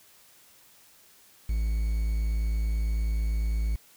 triangle tone with quantisation, 54.5 Hz, A1, 16 cents flat, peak -22 dBFS, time 1.49-3.76 s, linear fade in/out 5 ms, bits 8, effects white hiss -57 dBFS RMS until 3.96 s

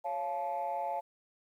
sine chord, Db augmented, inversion none, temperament just, 554.4 / 693 / 866.2 Hz, Db5 / F5 / A5, 0 / -14 / -27 cents, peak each -38 / -35 / -34 dBFS, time 0.04-1.01 s, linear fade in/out 20 ms, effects tanh soft clip ceiling -27 dBFS + 11-bit

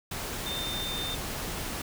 sine tone in noise, 3607 Hz, A7, 42 cents sharp, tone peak -33 dBFS, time 0.46-1.15 s, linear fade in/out 5 ms, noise pink, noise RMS -35 dBFS, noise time 0.11-1.82 s, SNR -1 dB, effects none

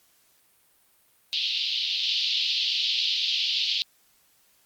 pink band-pass noise, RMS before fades -26 dBFS, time 1.33-3.82 s, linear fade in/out 0 ms, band 2900 to 4600 Hz, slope 48 dB/octave, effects white hiss -63 dBFS RMS until 4.65 s + Opus 48 kbps

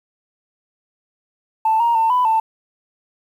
sine tone with pitch steps, 883 / 937 / 898 / 996 / 889 Hz, A5 / A#5 / A5 / B5 / A5, +6 / +9 / +35 / +14 / +18 cents, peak -12 dBFS, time 1.65-2.4 s, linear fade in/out 5 ms, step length 150 ms, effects tanh soft clip ceiling -9 dBFS + 8-bit

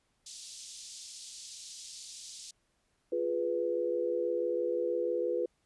white band-pass noise, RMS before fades -47 dBFS, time 0.26-2.51 s, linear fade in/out 5 ms, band 3700 to 7900 Hz, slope 24 dB/octave
sine chord, F diminished, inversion none, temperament equal, 349.2 / 415.3 / 493.9 Hz, F4 / Ab4 / Cb5, 0 / 0 / 0 cents, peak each -34 / -36 / -31 dBFS, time 3.12-5.46 s, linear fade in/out 5 ms
effects pink hiss -75 dBFS RMS until 5.65 s + resampled to 24000 Hz

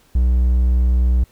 triangle tone, 61.74 Hz, B1, in tune, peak -10 dBFS, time 0.15-1.24 s, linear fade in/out 5 ms, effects pink hiss -55 dBFS RMS until 1.31 s

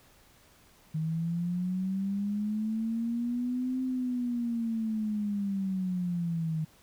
sine linear two-way sweep, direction up then down, 155.56 to 259.5 to 155.56 Hz, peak -28 dBFS, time 0.94-6.65 s, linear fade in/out 10 ms, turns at 3.82 s, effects pink hiss -60 dBFS RMS until 6.82 s

